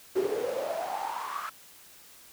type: noise with high-pass filter sweep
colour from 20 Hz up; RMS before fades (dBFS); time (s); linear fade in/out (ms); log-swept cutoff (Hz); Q
brown; -32; 0.15-1.5; 10; 370 to 1300; 9.7
effects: white hiss -53 dBFS RMS until 2.32 s